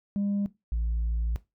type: tone pair in turn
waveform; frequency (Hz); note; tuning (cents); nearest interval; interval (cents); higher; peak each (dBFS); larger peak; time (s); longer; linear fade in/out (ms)
sine; 201.6 / 56.57; G3 / A1; +49 / +49; octave + minor seventh; 2200; first; -23; neither; 0.16-0.46 / 0.72-1.36; second; 0
effects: noise-tail reverb RT60 0.2 s tail -18 dB re dry + tanh soft clip ceiling -23 dBFS